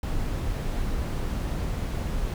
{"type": "noise", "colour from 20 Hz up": "brown", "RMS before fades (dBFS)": -28, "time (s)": [0.03, 2.34], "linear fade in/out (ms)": 2, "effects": []}